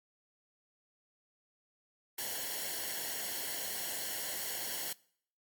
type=noise with comb filter; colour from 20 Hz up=white; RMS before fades=-38 dBFS; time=2.18-4.93 s; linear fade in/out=5 ms; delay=0.81 ms; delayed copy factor=-0.7; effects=noise-tail reverb RT60 0.6 s tail -23 dB re dry + MP3 96 kbps